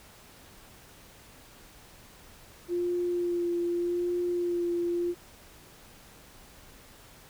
sine tone with vibrato, 349.2 Hz, F4, in tune, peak -26 dBFS, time 2.68-5.15 s, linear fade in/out 50 ms, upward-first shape sine, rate 0.83 Hz, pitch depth 17 cents each way, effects pink hiss -53 dBFS RMS until 7.29 s

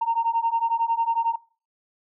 sine beating tone pair, 914 / 925 Hz, A#5 / A#5, -34 / -14 cents, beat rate 11 Hz, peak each -23 dBFS, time 0.01-1.36 s, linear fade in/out 10 ms, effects noise-tail reverb RT60 0.4 s tail -22 dB re dry + tanh soft clip ceiling -14 dBFS

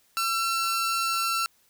sawtooth tone pair together, 1349 / 4542 Hz, E6 / C#8, +40 / +41 cents, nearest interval octave + major sixth, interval 2101 cents, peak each -21 / -32 dBFS, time 0.17-1.46 s, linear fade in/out 0 ms, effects white hiss -64 dBFS RMS until 1.69 s

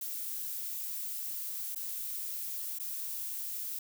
violet noise with dropouts, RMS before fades -38 dBFS, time 0.01-3.79 s, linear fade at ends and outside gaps 5 ms, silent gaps 1.749-1.758 / 2.787-2.797 s, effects none

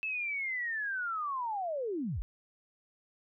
sine linear sweep, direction down, 2637 to 30.87 Hz, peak -32 dBFS, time 0.03-2.22 s, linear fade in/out 0 ms, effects none

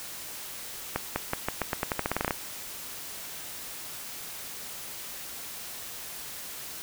accelerating click train, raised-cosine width 0.5 ms, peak -11 dBFS, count 16, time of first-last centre 0.96-2.308 s, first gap 200 ms, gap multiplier 0.87, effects white hiss -40 dBFS RMS until 6.82 s

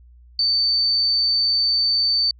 sine tone, 4558 Hz, C#8, 47 cents sharp, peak -16 dBFS, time 0.39-2.31 s, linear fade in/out 2 ms, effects added 60 Hz sine -45 dBFS peak until 2.39 s

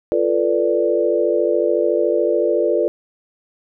sine chord, B half-diminished seventh, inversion second, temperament equal with one note detuned, 346 / 440 / 493.9 / 587.3 Hz, F4 / A4 / B4 / D5, -16 / 0 / 0 / 0 cents, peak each -20 dBFS, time 0.12-2.88 s, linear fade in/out 0 ms, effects none

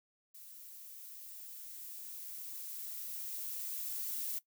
violet noise with level ramp, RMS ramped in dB -53 to -38 dBFS, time 0.34-4.39 s, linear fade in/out 10 ms, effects noise-tail reverb RT60 0.1 s tail -17 dB re dry

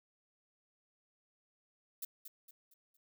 violet noise with echo, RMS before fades -41 dBFS, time 2.02-2.05 s, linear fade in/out 5 ms, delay 230 ms, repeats 4, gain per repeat -8 dB, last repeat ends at 2.97 s, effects none

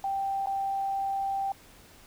sine tone with dropouts, 784 Hz, G5, in tune, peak -27 dBFS, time 0.04-1.52 s, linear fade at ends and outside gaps 2 ms, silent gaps 0.46-0.47 s, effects pink hiss -54 dBFS RMS until 2.06 s

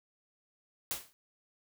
white noise with exponential decay, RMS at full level -32 dBFS, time 0.91-1.13 s, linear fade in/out 0 ms, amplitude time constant 47 ms, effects none

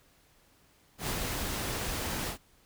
pink noise with ADSR envelope, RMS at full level -32 dBFS, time 0.98-2.38 s, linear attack 99 ms, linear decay 85 ms, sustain -2 dB, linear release 95 ms, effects pink hiss -64 dBFS RMS until 2.65 s

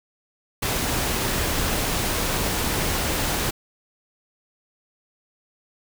pink noise, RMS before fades -24 dBFS, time 0.62-3.51 s, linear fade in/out 10 ms, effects none

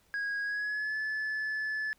sine tone with pitch glide, 1646 to 1730.8 Hz, G#6 to A6, -16 to -29 cents, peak -28 dBFS, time 0.14-1.93 s, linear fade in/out 0 ms, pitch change +87 cents, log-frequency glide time 0.42-0.96 s, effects tanh soft clip ceiling -30 dBFS + pink hiss -67 dBFS RMS until 1.98 s

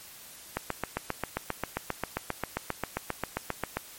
click train, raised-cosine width 0.5 ms, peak -13 dBFS, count 25, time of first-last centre 0.57-3.77 s, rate 7.5 Hz, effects white hiss -48 dBFS RMS until 3.98 s + MP3 64 kbps

